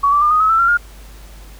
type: tone with pitch steps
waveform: sine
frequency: 1126 / 1163.7 / 1202.6 / 1242.9 / 1284.5 / 1327.5 / 1371.9 / 1417.9 Hz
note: C#6 / D6 / D6 / D#6 / E6 / E6 / F6 / F6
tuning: +27 / -16 / +41 / -2 / -45 / +12 / -31 / +26 cents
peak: -10 dBFS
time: 0.03-0.774 s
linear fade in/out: 10 ms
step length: 93 ms
effects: added 50 Hz sine -36 dBFS peak until 1.59 s + pink hiss -44 dBFS RMS until 1.59 s